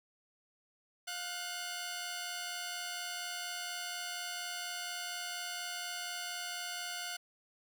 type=tone pair together; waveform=10% pulse; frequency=707.9 / 1500 Hz; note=F5 / F#6; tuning=+23 / +23 cents; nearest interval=octave + minor second; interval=1300 cents; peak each=-33 / -33 dBFS; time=1.07-7.17 s; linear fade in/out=10 ms; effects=none